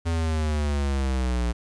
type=linear sweep; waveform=square; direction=down; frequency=84.1 to 58.27 Hz; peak=-23 dBFS; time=0.05-1.53 s; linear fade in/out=20 ms; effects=resampled to 22050 Hz + 10-bit